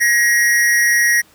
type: tone with amplitude modulation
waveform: square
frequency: 1893 Hz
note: A#6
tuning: 26 cents sharp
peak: -9 dBFS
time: 0-1.22 s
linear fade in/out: 20 ms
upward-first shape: sine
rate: 222 Hz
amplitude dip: 65%
effects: pink hiss -50 dBFS RMS until 1.34 s + high-pass 80 Hz 12 dB/octave